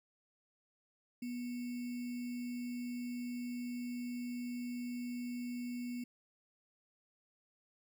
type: tone with sample-and-hold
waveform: sine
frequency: 243.7 Hz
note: B3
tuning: 23 cents flat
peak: -38 dBFS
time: 1.22-6.04 s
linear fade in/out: 5 ms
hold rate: 2450 Hz
effects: none